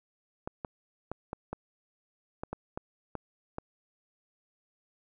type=clicks; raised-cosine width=1 ms; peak=-21 dBFS; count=10; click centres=0.475 / 0.648 / 1.116 / 1.331 / 1.53 / 2.435 / 2.53 / 2.775 / 3.153 / 3.584 s; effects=none